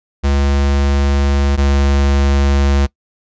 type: tone pair in turn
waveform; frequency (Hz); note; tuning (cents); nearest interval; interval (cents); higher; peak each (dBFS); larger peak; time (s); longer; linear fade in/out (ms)
square; 70 / 69.67; C#2 / C#2; +18 / +9; unison; 9; first; -12 / -11; second; 0.23-1.57 / 1.57-2.87; first; 20
effects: noise-tail reverb RT60 0.1 s tail -22 dB re dry + resampled to 16000 Hz